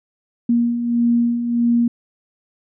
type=beating tone pair; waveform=sine; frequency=235.3 / 236.9 Hz; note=A#3 / A#3; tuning=+16 / +28 cents; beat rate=1.6 Hz; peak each=-23 / -15 dBFS; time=0.49-1.88 s; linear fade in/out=5 ms; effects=none